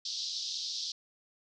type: band-pass noise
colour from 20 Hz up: white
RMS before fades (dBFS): -37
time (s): 0.05-0.92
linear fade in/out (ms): 5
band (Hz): 3600 to 5500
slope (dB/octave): 48
effects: none